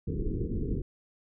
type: low-pass noise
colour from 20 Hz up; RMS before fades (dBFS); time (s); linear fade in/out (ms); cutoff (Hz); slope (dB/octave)
pink; -31; 0.07-0.82; 5; 460; 96
effects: none